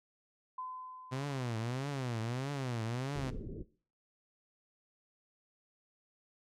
sine tone with exponential decay, 1020 Hz, C6, 44 cents flat, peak -38 dBFS, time 0.58-2.29 s, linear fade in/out 5 ms, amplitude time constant 370 ms
sawtooth tone with vibrato, 126.3 Hz, B2, 39 cents sharp, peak -31 dBFS, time 1.11-3.31 s, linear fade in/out 20 ms, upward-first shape triangle, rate 1.6 Hz, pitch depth 250 cents each way
pink low-pass noise, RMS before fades -42 dBFS, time 3.15-3.63 s, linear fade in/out 10 ms, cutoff 460 Hz, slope 48 dB/octave
effects noise-tail reverb RT60 0.4 s tail -17 dB re dry + low-pass 8000 Hz 12 dB/octave

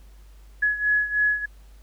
sine beating tone pair, 1689 / 1692.2 Hz, G#6 / G#6, +29 / +32 cents, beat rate 3.2 Hz, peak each -21 / -25 dBFS, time 0.62-1.46 s, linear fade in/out 10 ms, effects added 50 Hz sine -45 dBFS peak until 1.82 s + pink hiss -60 dBFS RMS until 1.82 s

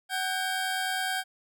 25% pulse tone pair together, 753.7 / 1597 Hz, F#5 / G6, +32 / +32 cents, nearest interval octave + minor second, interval 1300 cents, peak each -27 dBFS, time 0.09-1.24 s, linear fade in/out 50 ms, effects none

